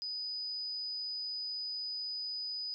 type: tone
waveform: sine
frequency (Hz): 4978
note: D#8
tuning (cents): 0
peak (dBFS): -36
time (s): 0.02-2.74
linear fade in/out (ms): 0
effects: none